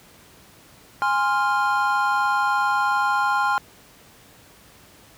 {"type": "chord", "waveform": "triangle", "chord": "F minor", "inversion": "first", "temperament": "equal with one note detuned", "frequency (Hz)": [823.9, 1046.5, 1396.9], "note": ["Ab5", "C6", "F6"], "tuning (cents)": [-14, 0, 0], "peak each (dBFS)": -21, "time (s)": [1.02, 3.58], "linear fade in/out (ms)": 0, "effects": ["pink hiss -50 dBFS RMS until 5.17 s", "high-pass 60 Hz 12 dB/octave"]}